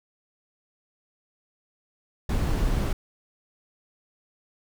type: noise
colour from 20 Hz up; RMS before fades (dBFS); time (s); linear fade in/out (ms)
brown; -24; 2.29-2.93; 5
effects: none